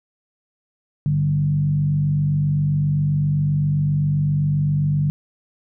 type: tone with frequency modulation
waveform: sine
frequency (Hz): 147.8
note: D3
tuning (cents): +11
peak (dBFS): -16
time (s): 1.06-5.1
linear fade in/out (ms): 0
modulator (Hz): 47.6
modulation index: 0.54
effects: none